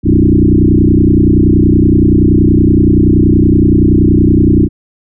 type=tone with frequency modulation; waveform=sine; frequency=194 Hz; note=G3; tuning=18 cents flat; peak=-4 dBFS; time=0.03-4.69 s; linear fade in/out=50 ms; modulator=30.6 Hz; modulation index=4.9; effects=none